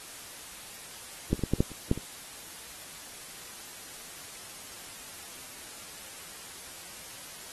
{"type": "clicks", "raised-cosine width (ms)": 3, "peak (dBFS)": [-11, -28, -14, -11, -8, -30, -10, -24], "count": 8, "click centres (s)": [1.33, 1.393, 1.437, 1.536, 1.605, 1.717, 1.914, 1.976], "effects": ["white hiss -45 dBFS RMS until 7.52 s", "AAC 32 kbps"]}